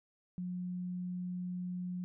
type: tone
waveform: sine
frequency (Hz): 180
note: F#3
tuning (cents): -47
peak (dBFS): -36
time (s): 0.38-2.04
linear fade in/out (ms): 0
effects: none